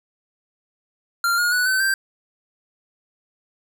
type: tone with pitch steps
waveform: square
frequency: 1387 / 1431.8 / 1478 / 1525.7 / 1574.9 Hz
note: F6 / F6 / F#6 / G6 / G6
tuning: -12 / +43 / -2 / -47 / +8 cents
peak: -18 dBFS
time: 1.24-1.94 s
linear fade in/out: 2 ms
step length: 140 ms
effects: none